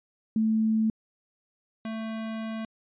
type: tone pair in turn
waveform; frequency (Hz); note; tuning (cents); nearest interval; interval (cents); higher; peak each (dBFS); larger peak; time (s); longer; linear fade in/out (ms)
sine / square; 220 / 222; A3 / A3; 0 / +16; unison; 16; second; -21 / -32; first; 0.36-0.9 / 1.85-2.65; second; 2
effects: resampled to 8000 Hz